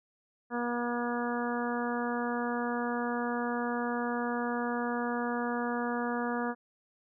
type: harmonic tone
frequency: 240 Hz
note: B3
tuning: 49 cents flat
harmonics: 1 / 2 / 3 / 4 / 5 / 6 / 7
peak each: -33 / -36 / -38 / -39 / -40 / -41 / -41 dBFS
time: 0.5-6.55 s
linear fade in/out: 50 ms
effects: none